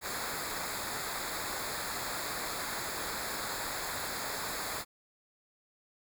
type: noise with comb filter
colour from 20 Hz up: pink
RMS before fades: -37 dBFS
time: 0.01-4.85 s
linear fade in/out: 50 ms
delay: 0.34 ms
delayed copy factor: -0.8
effects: none